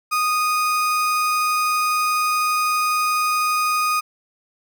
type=tone; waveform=35% pulse; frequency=1239 Hz; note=D#6; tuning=8 cents flat; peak=-16 dBFS; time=0.11-4.01 s; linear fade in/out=20 ms; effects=none